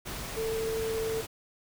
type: tone in noise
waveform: sine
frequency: 446.3 Hz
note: A4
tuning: 25 cents sharp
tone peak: -29 dBFS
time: 0.36-1.22 s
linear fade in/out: 20 ms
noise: pink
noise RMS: -38 dBFS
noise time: 0.05-1.27 s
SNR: +6 dB
effects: none